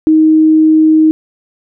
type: tone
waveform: sine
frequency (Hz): 313.9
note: D#4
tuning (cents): +15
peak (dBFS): -4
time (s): 0.07-1.11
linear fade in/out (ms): 0
effects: none